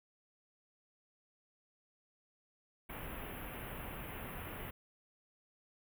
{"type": "band-stop noise", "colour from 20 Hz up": "pink", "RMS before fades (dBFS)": -45, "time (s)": [2.89, 4.71], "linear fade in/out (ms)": 10, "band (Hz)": [3000, 11000], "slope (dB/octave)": 48, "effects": []}